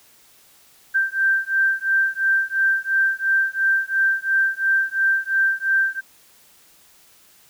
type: beating tone pair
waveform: sine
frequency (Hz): 1568 / 1570.9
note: G6 / G6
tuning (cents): 0 / +3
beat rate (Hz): 2.9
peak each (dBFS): -20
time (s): 0.94-6.01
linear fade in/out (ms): 20
effects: white hiss -53 dBFS RMS until 7.49 s